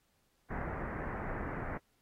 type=low-pass noise; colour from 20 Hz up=pink; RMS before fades=-39 dBFS; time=0.5-1.78 s; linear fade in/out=10 ms; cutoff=2000 Hz; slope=48 dB/octave; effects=pink hiss -75 dBFS RMS until 2.01 s + AAC 48 kbps